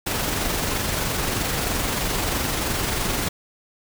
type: noise with amplitude modulation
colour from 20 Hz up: pink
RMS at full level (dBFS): -23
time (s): 0.06-3.29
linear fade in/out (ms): 10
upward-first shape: sine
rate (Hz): 23.1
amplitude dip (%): 30
effects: none